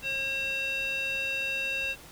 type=tone with band-pass filter; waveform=square; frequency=540 Hz; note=C#5; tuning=45 cents flat; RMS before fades=-31 dBFS; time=0.02-1.96 s; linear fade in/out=50 ms; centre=2800 Hz; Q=5; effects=pink hiss -49 dBFS RMS until 2.11 s